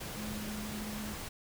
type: tone in noise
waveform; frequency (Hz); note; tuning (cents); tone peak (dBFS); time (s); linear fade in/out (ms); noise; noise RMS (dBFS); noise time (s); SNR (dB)
sine; 211.6; G#3; +33; -39; 0.17-1.14; 10; pink; -42; 0-1.29; 0
effects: none